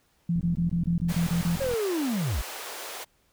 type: tone bursts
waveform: sine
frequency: 170.2 Hz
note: F3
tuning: 44 cents flat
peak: -22 dBFS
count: 9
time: 0.29-1.56 s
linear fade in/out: 5 ms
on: 110 ms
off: 35 ms
type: click train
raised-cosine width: 5 ms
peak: -25 dBFS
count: 59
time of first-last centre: 0.36-1.738 s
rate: 42.1 Hz
type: high-pass noise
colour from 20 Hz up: pink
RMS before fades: -38 dBFS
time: 1.08-3.05 s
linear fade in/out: 20 ms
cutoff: 430 Hz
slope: 24 dB/octave
type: linear sweep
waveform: triangle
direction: down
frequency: 555 to 39.52 Hz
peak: -23 dBFS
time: 1.6-2.42 s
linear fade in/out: 10 ms
effects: pink hiss -67 dBFS RMS until 3.32 s